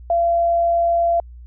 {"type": "tone", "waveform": "sine", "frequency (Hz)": 682, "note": "F5", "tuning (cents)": -41, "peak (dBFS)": -14, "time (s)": [0.1, 1.2], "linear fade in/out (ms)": 2, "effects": ["added 60 Hz sine -36 dBFS peak until 1.46 s"]}